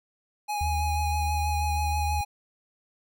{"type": "tone with vibrato", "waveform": "square", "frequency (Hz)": 830.6, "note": "G#5", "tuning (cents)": 0, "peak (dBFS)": -28, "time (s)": [0.48, 2.25], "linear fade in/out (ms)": 20, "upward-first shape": "triangle", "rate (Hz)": 6.2, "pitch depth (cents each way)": 24}
{"type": "tone with pitch glide", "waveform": "sine", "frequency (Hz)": [77.78, 77.06], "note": ["D#2", "D#2"], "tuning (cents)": [0, -16], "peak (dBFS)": -26, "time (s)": [0.61, 2.21], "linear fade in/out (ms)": 0, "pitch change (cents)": -16, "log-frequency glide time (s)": [1.14, 1.99]}
{"effects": []}